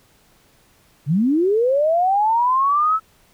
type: linear sweep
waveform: sine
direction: up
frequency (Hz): 129.1 to 1318.5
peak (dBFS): -14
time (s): 1.06-3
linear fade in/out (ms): 50
effects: pink hiss -56 dBFS RMS until 3.33 s